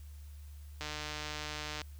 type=click train; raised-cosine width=0.2 ms; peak=-22 dBFS; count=153; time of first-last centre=0.81-1.817 s; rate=151 Hz; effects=added 73 Hz sine -46 dBFS peak until 1.99 s + white hiss -64 dBFS RMS until 1.99 s